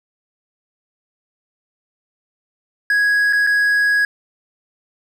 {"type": "tone with dropouts", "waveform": "triangle", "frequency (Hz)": 1661.2, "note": "G#6", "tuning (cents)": 0, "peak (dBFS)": -11, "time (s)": [2.9, 4.05], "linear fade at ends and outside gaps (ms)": 2, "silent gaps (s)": [[3.327, 3.331], [3.467, 3.471]], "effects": []}